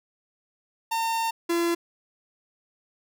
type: tone pair in turn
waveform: 45% pulse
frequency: 909 / 340.5 Hz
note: A#5 / F4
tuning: -44 / -44 cents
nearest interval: octave + perfect fourth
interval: 1700 cents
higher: first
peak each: -24 / -22 dBFS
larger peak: second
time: 0.91-1.31 / 1.49-1.75 s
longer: first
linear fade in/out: 10 ms
effects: none